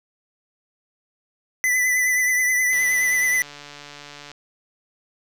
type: tone with vibrato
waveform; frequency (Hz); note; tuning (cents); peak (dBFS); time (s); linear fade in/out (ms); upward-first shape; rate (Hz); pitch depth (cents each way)
square; 2000; B6; +21; -18; 1.64-3.42; 0; triangle; 9.5; 39
type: click train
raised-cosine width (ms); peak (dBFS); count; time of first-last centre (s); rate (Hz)
0.2; -22; 231; 2.73-4.316; 145
effects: none